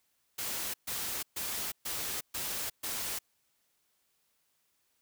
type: noise bursts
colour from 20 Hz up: white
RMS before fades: -36 dBFS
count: 6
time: 0.38-3.19 s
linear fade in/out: 10 ms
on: 360 ms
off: 130 ms
effects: white hiss -75 dBFS RMS until 5.01 s